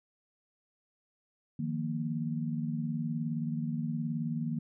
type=chord; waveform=sine; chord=Eb suspended second; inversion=none; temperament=equal; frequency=155.56 / 174.61 / 233.1 Hz; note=Eb3 / F3 / Bb3; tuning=0 / 0 / 0 cents; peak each=-34 / -39 / -34 dBFS; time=1.59-4.59 s; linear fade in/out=5 ms; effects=none